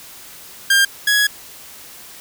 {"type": "tone pair in turn", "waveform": "sawtooth", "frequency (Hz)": [1600, 1670.9], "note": ["G6", "G#6"], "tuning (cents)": [35, 10], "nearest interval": "minor second", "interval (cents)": 75, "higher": "second", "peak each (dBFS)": [-7, -9], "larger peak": "first", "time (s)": [[0.7, 0.85], [1.07, 1.27]], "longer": "second", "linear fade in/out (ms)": 5, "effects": ["white hiss -39 dBFS RMS until 2.2 s"]}